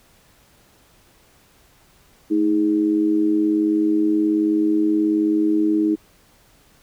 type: tone with amplitude modulation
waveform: sine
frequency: 316.2 Hz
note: D#4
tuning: 28 cents sharp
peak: -12 dBFS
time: 2.3-5.96 s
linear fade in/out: 20 ms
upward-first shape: sine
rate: 98.7 Hz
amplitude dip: 70%
effects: pink hiss -55 dBFS RMS until 6.82 s